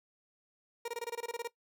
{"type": "tone bursts", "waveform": "30% pulse", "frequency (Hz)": 469.8, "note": "A#4", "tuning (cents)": 13, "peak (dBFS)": -32, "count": 12, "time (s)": [0.85, 1.476], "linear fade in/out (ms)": 5, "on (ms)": 32, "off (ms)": 22, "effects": ["noise-tail reverb RT60 0.1 s tail -19 dB re dry"]}